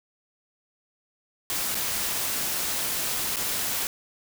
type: noise with dropouts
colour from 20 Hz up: white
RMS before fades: -28 dBFS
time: 1.5-3.87 s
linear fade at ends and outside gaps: 1 ms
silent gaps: 1.746-1.752 / 3.36-3.367 s
effects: none